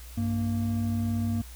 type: tone pair together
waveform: triangle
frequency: 97.3 / 231.4 Hz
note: G2 / A#3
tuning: -12 / -13 cents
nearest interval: octave + minor third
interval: 1499 cents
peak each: -26 dBFS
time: 0.17-1.42 s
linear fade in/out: 10 ms
effects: added 60 Hz sine -42 dBFS peak until 1.55 s + white hiss -50 dBFS RMS until 1.55 s